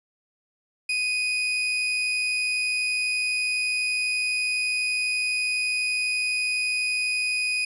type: tone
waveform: 35% pulse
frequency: 2489 Hz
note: D#7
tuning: in tune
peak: -21 dBFS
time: 0.89-7.65 s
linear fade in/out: 5 ms
effects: resampled to 24000 Hz